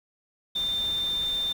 sine tone in noise, 3592 Hz, A7, 35 cents sharp, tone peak -25 dBFS, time 0.55-1.53 s, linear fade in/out 10 ms, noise pink, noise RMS -42 dBFS, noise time 0.55-1.53 s, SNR +14 dB, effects none

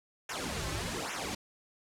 pink noise with flanger, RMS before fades -36 dBFS, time 0.29-1.35 s, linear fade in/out 5 ms, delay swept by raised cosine 0.22 to 4.32 ms, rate 1.2 Hz, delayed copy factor -1, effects low-pass 9000 Hz 12 dB/octave

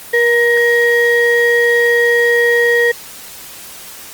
triangle ring-modulated tone, 705 Hz, F5, 16 cents sharp, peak -4 dBFS, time 0.13-2.92 s, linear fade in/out 10 ms, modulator 1180 Hz, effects white hiss -33 dBFS RMS until 4.13 s + Opus 24 kbps

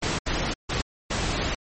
pink noise bursts at uneven times, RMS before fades -26 dBFS, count 4, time 0.02-0.19 / 0.26-0.54 / 0.69-0.82 / 1.1-1.55 s, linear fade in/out 10 ms, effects low-pass 8000 Hz 12 dB/octave + MP3 32 kbps

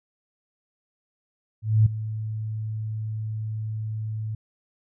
sine tone with ADSR envelope, 109 Hz, A2, 16 cents flat, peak -12 dBFS, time 1.62-4.35 s, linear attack 240 ms, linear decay 7 ms, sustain -15 dB, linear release 4 ms, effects none

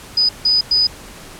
sine tone bursts at uneven times, 4978 Hz, D#8, in tune, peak -11 dBFS, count 3, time 0.17-0.29 / 0.45-0.61 / 0.71-0.87 s, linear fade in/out 5 ms, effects pink hiss -37 dBFS RMS until 1.39 s + low-pass 12000 Hz 12 dB/octave

